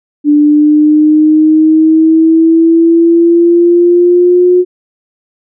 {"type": "exponential sweep", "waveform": "sine", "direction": "up", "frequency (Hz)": [293.7, 362], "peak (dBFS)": -3, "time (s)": [0.24, 4.65], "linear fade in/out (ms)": 50, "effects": []}